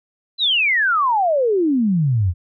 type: exponential sweep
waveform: sine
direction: down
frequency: 4089 to 81.9 Hz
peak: -14 dBFS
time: 0.38-2.34 s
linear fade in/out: 50 ms
effects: none